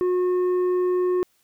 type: tone with tanh clipping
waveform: sine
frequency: 362.4 Hz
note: F#4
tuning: 36 cents flat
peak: -20 dBFS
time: 0.01-1.23 s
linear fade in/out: 0 ms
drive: 6 dB
effects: white hiss -65 dBFS RMS until 1.43 s